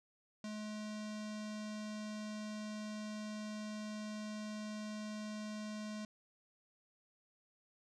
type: tone with low-pass filter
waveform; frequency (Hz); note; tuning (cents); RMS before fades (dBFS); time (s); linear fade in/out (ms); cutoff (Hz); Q
square; 212.7; G#3; +42; -44; 0.44-6.05; 2; 6200; 1.9
effects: none